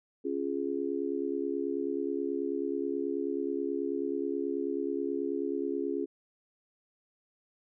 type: chord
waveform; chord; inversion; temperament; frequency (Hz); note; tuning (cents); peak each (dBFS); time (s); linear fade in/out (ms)
sine; Db major; none; just; 277.2 / 346.5 / 415.8; Db4 / F4 / Ab4; 0 / -14 / +2; -34; 0.24-6.06; 20
effects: none